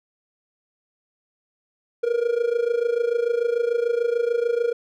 triangle tone with amplitude modulation, 472.6 Hz, A#4, 24 cents sharp, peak -14 dBFS, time 2.03-4.73 s, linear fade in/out 10 ms, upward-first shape sine, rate 26.8 Hz, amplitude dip 80%, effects none

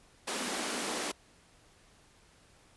pink high-pass noise, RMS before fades -35 dBFS, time 0.27-1.12 s, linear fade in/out 10 ms, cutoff 200 Hz, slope 48 dB/octave, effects pink hiss -62 dBFS RMS until 2.76 s + resampled to 24000 Hz

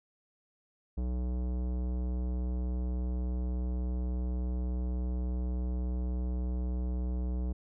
sine tone with tanh clipping, 61.74 Hz, B1, in tune, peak -32 dBFS, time 0.97-7.53 s, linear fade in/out 10 ms, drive 17 dB, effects none

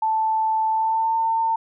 sine tone with pitch glide, 880 to 902.1 Hz, A5 to A5, 0 to +43 cents, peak -18 dBFS, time 0.02-1.56 s, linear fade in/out 5 ms, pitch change +43 cents, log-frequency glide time 0.7-1.16 s, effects none

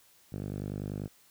5% pulse tone with band-pass filter, 50.2 Hz, G1, 42 cents sharp, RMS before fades -37 dBFS, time 0.32-1.08 s, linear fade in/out 10 ms, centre 130 Hz, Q 1, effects white hiss -62 dBFS RMS until 1.3 s

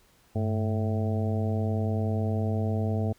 harmonic tone with a mistuned harmonic, 110 Hz, A2, in tune, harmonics 1 / 2 / 3 / 4 / 5 / 6 / 7, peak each -26 / -31 / -40 / -36 / -41 / -37 / -42 dBFS, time 0.35-3.13 s, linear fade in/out 10 ms, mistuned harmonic 1, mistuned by -150 cents, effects pink hiss -62 dBFS RMS until 3.18 s

